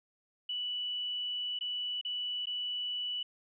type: tone with dropouts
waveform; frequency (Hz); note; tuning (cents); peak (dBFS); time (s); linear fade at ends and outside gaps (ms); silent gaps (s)
sine; 2960; F#7; 0; -33; 0.49-3.23; 5; 1.59-1.609 / 2.013-2.049 / 2.457-2.469
effects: none